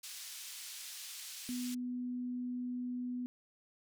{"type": "band-pass noise", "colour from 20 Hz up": "pink", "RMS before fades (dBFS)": -47, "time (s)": [0.03, 1.75], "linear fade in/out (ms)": 10, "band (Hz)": [3600, 13000], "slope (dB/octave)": 12}
{"type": "tone", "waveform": "sine", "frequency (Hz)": 247.6, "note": "B3", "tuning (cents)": 5, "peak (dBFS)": -36, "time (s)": [1.49, 3.26], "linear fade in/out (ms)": 0}
{"effects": []}